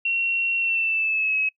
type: tone with pitch glide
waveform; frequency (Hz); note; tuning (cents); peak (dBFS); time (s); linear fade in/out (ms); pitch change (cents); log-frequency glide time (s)
sine; 2731 to 2563; F7 to E7; -39 to -49; -20; 0.05-1.49; 5; -110; 0.58-1.37
effects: noise-tail reverb RT60 0.1 s tail -25 dB re dry